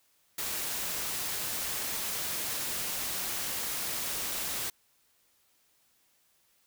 white noise, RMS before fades -34 dBFS, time 0.38-4.7 s, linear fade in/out 5 ms, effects white hiss -69 dBFS RMS until 6.66 s

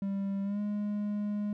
triangle tone with pitch glide, 197 to 207.2 Hz, G3 to G#3, +9 to -4 cents, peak -28 dBFS, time 0.02-1.53 s, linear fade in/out 2 ms, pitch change +87 cents, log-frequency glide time 0.43-0.6 s, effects none

